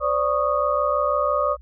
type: tone cluster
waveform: sine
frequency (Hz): 517 / 583 / 1110 / 1237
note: C5 / D5 / C#6 / D#6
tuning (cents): -21 / -13 / +2 / -10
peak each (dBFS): -27 / -22 / -26 / -23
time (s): 0-1.57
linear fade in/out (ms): 50
effects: added 60 Hz sine -42 dBFS peak until 1.61 s